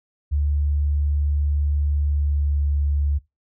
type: tone with pitch glide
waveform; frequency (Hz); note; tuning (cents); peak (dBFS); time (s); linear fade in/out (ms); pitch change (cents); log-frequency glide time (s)
sine; 72.8 to 72.01; D2 to D2; -15 to -33; -18; 0.31-3.19; 20; -18; 2.02-2.64
effects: noise-tail reverb RT60 0.2 s tail -20 dB re dry